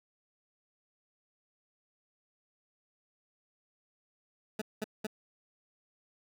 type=tone bursts; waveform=20% pulse; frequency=215.1 Hz; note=A3; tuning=39 cents flat; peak=-28 dBFS; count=3; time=4.59-5.068 s; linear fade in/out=5 ms; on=26 ms; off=200 ms; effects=none